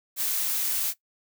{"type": "noise", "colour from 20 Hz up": "blue", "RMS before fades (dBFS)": -27, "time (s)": [0.16, 0.94], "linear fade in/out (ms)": 50, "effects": ["noise-tail reverb RT60 0.1 s tail -17 dB re dry"]}